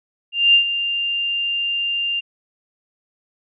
sine tone with ADSR envelope, 2794 Hz, F7, in tune, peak -8 dBFS, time 0.32-2.21 s, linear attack 220 ms, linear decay 98 ms, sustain -11 dB, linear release 22 ms, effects none

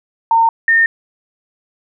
sine tone pair in turn, 912 / 1824 Hz, A#5 / A#6, -38 / -38 cents, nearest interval octave, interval 1200 cents, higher second, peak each -8 dBFS, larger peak neither, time 0.31-0.49 / 0.68-0.86 s, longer neither, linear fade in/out 2 ms, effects none

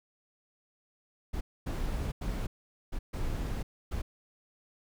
brown noise bursts at uneven times, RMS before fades -33 dBFS, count 6, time 1.33-1.41 / 1.66-2.12 / 2.21-2.47 / 2.92-2.99 / 3.13-3.63 / 3.91-4.02 s, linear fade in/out 10 ms, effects none

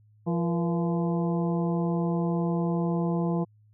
harmonic tone with a mistuned harmonic, 171 Hz, F3, 36 cents flat, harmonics 1 / 2 / 3 / 4 / 5 / 6, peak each -25 / -31 / -35 / -37 / -39 / -41 dBFS, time 0.26-3.45 s, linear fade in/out 20 ms, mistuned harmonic 3, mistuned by -100 cents, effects added 106 Hz sine -56 dBFS peak until 3.73 s

